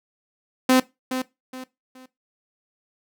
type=tone with echo; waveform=sawtooth; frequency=257.4 Hz; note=C4; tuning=28 cents flat; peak=-10 dBFS; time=0.69-0.8 s; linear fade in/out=5 ms; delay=420 ms; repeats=3; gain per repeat=-10 dB; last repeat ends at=2.06 s; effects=noise-tail reverb RT60 0.2 s tail -18 dB re dry